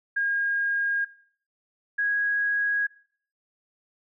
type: tone pair in turn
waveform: sine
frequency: 1625 / 1652.4 Hz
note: G#6 / G#6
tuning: -38 / -9 cents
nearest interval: unison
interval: 29 cents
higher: second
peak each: -22 dBFS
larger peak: neither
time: 0.16-1.05 / 1.98-2.87 s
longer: neither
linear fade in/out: 10 ms
effects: noise-tail reverb RT60 0.5 s tail -18 dB re dry